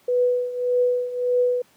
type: tone with tremolo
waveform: sine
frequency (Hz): 493.9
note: B4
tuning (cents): 0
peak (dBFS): -15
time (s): 0.08-1.62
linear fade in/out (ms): 5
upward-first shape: triangle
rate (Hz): 1.7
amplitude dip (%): 80
effects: pink hiss -58 dBFS RMS until 1.76 s + high-pass 150 Hz 12 dB/octave